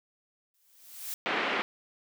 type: noise with exponential growth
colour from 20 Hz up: blue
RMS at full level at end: -34 dBFS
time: 0.54-1.14 s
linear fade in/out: 2 ms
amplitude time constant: 130 ms
type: band-pass noise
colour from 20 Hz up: white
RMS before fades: -30 dBFS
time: 1.26-1.62 s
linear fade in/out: 0 ms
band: 210 to 2700 Hz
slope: 24 dB/octave
effects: none